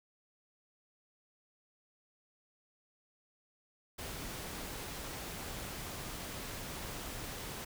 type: noise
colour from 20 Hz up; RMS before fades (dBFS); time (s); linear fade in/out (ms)
pink; -43; 3.98-7.65; 10
effects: none